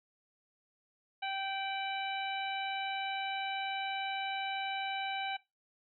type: harmonic tone with a mistuned harmonic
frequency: 779 Hz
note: G5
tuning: 11 cents flat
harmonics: 1 / 2 / 3 / 4 / 5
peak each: -36 / -43 / -42 / -43 / -46 dBFS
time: 1.22-5.37 s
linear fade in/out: 10 ms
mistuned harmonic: 4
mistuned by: -71 cents
effects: noise-tail reverb RT60 0.2 s tail -18 dB re dry